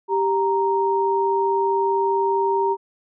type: tone pair together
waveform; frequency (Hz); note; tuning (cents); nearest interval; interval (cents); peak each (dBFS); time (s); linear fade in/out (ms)
sine; 392 / 932.3; G4 / A#5; 0 / 0; octave + minor third; 1500; -20; 0.08-2.77; 50
effects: none